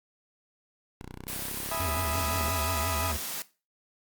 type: exponential sweep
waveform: 5% pulse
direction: up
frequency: 30.14 to 41.2 Hz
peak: -30 dBFS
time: 1.01-2.5 s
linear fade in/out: 0 ms
type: high-pass noise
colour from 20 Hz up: white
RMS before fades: -35 dBFS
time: 1.28-3.42 s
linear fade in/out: 0 ms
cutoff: 130 Hz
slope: 96 dB/octave
type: chord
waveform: 35% pulse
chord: E major seventh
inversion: none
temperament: equal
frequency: 659.3 / 830.6 / 987.8 / 1244.5 Hz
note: E5 / G#5 / B5 / D#6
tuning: 0 / 0 / 0 / 0 cents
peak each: -32 / -38 / -35 / -34 dBFS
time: 1.71-3.12 s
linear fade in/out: 5 ms
type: tone with vibrato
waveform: square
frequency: 82 Hz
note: E2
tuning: 9 cents flat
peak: -32 dBFS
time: 1.79-3.18 s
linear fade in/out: 20 ms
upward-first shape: triangle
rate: 5.7 Hz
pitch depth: 240 cents each way
effects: noise-tail reverb RT60 0.3 s tail -17 dB re dry + Opus 48 kbps